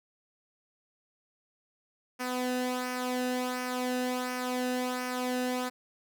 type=tone with flanger; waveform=sawtooth; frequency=251.1 Hz; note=B3; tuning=29 cents sharp; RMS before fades=-32 dBFS; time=2.19-5.7 s; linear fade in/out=20 ms; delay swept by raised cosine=0.26 to 0.91 ms; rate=1.4 Hz; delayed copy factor=-0.6; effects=none